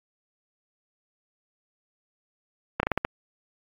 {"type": "slowing click train", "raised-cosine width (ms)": 0.5, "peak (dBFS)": -8, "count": 6, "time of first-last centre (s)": [2.8, 3.05], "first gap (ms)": 31, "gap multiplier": 1.24, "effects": ["AAC 32 kbps"]}